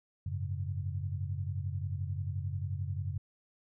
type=chord; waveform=sine; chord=F# suspended second; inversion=none; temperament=equal; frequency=92.5 / 103.83 / 138.59 Hz; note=F#2 / G#2 / C#3; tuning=0 / 0 / 0 cents; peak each=-35 / -39 / -39 dBFS; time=0.26-3.18 s; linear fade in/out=5 ms; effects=none